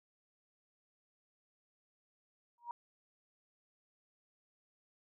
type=tone with exponential growth; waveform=sine; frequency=950 Hz; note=A#5; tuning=33 cents sharp; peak=-35 dBFS; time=2.58-2.71 s; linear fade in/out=1 ms; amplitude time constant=27 ms; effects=none